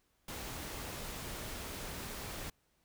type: noise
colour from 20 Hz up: pink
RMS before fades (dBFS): -43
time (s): 0.28-2.5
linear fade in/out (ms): 5
effects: pink hiss -75 dBFS RMS until 2.84 s